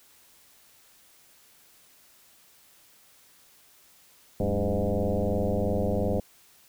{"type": "tone with frequency modulation", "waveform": "sine", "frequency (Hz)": 211, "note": "G#3", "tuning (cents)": 28, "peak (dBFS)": -23, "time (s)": [4.4, 6.2], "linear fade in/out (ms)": 2, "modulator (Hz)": 99.8, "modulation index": 4.3, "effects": ["white hiss -58 dBFS RMS until 6.68 s"]}